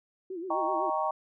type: tone with vibrato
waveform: sine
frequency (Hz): 354.4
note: F4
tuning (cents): +25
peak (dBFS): -34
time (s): 0.3-0.9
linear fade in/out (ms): 5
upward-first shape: sine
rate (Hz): 7.9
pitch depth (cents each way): 140
type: chord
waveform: sine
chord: Eb dominant seventh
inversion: none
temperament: equal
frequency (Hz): 622.3 / 784 / 932.3 / 1108.7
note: Eb5 / G5 / Bb5 / Db6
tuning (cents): 0 / 0 / 0 / 0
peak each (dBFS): -32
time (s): 0.5-1.11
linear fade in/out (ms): 5
effects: none